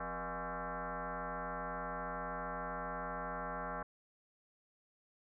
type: tone with frequency modulation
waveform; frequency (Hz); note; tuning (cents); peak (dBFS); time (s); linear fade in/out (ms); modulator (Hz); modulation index
sine; 261.6; C4; 0; -38; 0-3.83; 5; 218; 6.1
effects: none